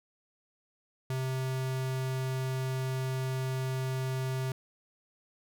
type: tone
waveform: square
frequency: 130.81 Hz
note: C3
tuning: in tune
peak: -31 dBFS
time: 1.1-4.52 s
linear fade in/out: 2 ms
effects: none